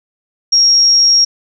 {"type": "tone", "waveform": "sine", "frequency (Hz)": 5588, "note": "F8", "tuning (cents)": 0, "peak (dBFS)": -6, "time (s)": [0.52, 1.25], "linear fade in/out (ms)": 10, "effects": []}